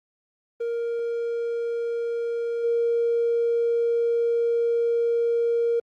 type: tone with level steps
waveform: triangle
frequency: 467.6 Hz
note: A#4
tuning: 5 cents sharp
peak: -22 / -16 dBFS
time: 0.6-5.8 s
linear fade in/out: 10 ms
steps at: 2.63 s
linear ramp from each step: 20 ms
effects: tanh soft clip ceiling -17 dBFS + Opus 24 kbps